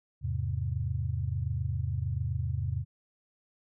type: chord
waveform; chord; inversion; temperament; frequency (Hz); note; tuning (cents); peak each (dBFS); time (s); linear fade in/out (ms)
sine; E augmented; none; equal; 82.41 / 103.83 / 130.81; E2 / G#2 / B#2; 0 / 0 / 0; -33; 0.21-2.85; 50
effects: none